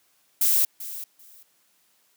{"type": "noise with echo", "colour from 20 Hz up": "violet", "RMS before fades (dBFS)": -20, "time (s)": [0.41, 0.65], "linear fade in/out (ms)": 5, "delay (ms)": 390, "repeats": 2, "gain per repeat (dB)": -15, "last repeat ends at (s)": 1.43, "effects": ["white hiss -65 dBFS RMS until 2.16 s", "high-pass 150 Hz 12 dB/octave"]}